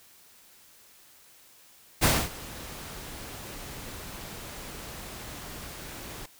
pink noise with ADSR envelope, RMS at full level -20 dBFS, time 2.01-6.26 s, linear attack 27 ms, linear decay 250 ms, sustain -21 dB, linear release 6 ms, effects white hiss -56 dBFS RMS until 6.39 s

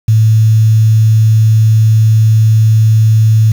sine tone with quantisation, 110 Hz, A2, in tune, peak -4 dBFS, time 0.08-3.52 s, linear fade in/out 5 ms, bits 5, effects none

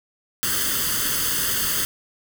white noise with comb filter, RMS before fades -23 dBFS, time 0.43-1.85 s, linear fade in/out 0 ms, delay 0.63 ms, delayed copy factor +0.8, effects none

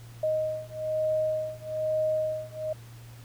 sine beating tone pair, 622.3 / 623.4 Hz, D#5 / D#5, 0 / +3 cents, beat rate 1.1 Hz, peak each -29 dBFS, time 0.23-2.73 s, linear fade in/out 5 ms, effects added 117 Hz sine -44 dBFS peak until 3.24 s + pink hiss -54 dBFS RMS until 3.24 s

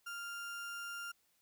35% pulse tone, 1396.9 Hz, F6, in tune, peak -40 dBFS, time 0.06-1.12 s, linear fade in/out 10 ms, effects white hiss -75 dBFS RMS until 1.41 s

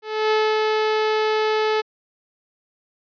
sawtooth tone with ADSR envelope, 432.5 Hz, A4, 30 cents flat, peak -12 dBFS, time 0.02-1.82 s, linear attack 290 ms, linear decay 250 ms, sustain -2 dB, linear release 21 ms, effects resampled to 11025 Hz

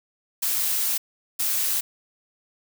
blue noise bursts at uneven times, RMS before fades -24 dBFS, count 2, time 0.42-0.98 / 1.39-1.81 s, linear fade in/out 10 ms, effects none

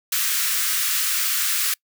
white high-pass noise, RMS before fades -22 dBFS, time 0.12-1.74 s, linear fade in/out 5 ms, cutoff 1200 Hz, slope 48 dB/octave, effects noise-tail reverb RT60 0.1 s tail -26 dB re dry

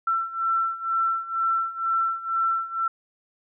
sine beating tone pair, 1342 / 1344.1 Hz, E6 / E6, +31 / +33 cents, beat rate 2.1 Hz, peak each -27 / -24 dBFS, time 0.07-2.88 s, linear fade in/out 5 ms, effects none

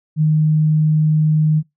sine tone, 154.6 Hz, D#3, 11 cents flat, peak -11 dBFS, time 0.16-1.63 s, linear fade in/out 50 ms, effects noise-tail reverb RT60 0.2 s tail -25 dB re dry

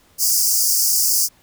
pink high-pass noise, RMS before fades -17 dBFS, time 0.18-1.29 s, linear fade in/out 50 ms, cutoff 4800 Hz, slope 96 dB/octave, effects pink hiss -55 dBFS RMS until 1.42 s

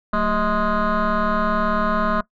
sine tone with frequency modulation, 634 Hz, D#5, 32 cents sharp, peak -15 dBFS, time 0.13-2.21 s, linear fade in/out 5 ms, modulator 205 Hz, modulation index 3.8, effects noise-tail reverb RT60 0.1 s tail -20 dB re dry + tanh soft clip ceiling -15 dBFS

